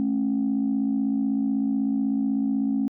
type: tone pair together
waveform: sine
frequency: 216 / 272.1 Hz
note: A3 / C#4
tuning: -32 / -32 cents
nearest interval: major third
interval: 400 cents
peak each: -24 / -22 dBFS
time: 0-2.88 s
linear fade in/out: 0 ms
effects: tanh soft clip ceiling -16 dBFS